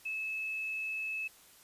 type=tone; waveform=sine; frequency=2600 Hz; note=E7; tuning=24 cents flat; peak=-34 dBFS; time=0.05-1.28 s; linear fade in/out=10 ms; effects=white hiss -59 dBFS RMS until 1.63 s + resampled to 32000 Hz